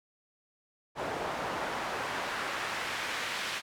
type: noise with band-pass filter sweep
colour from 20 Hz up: pink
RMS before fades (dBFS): -35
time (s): 0.95-3.62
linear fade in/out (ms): 50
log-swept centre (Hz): 690 to 2400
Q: 0.9
effects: none